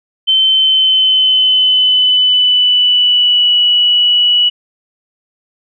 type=tone with pitch glide; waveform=sine; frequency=3084 to 2940 Hz; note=G7 to F#7; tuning=-29 to -12 cents; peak=-7 dBFS; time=0.27-4.5 s; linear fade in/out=20 ms; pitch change=-83 cents; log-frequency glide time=0.47-3.56 s; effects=none